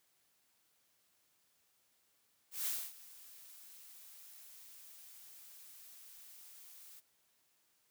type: noise with ADSR envelope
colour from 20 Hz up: blue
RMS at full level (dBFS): -36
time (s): 2.51-7.01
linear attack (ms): 150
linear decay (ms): 260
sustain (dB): -20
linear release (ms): 25
effects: white hiss -75 dBFS RMS until 7.9 s + high-pass 60 Hz 12 dB/octave